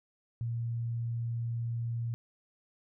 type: tone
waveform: sine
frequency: 116.9 Hz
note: A#2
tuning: 5 cents sharp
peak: -31 dBFS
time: 0.41-2.14 s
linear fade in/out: 0 ms
effects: none